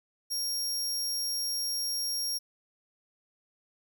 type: tone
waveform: sawtooth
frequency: 5580 Hz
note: F8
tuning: 2 cents flat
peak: -27 dBFS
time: 0.3-2.39 s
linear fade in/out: 20 ms
effects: none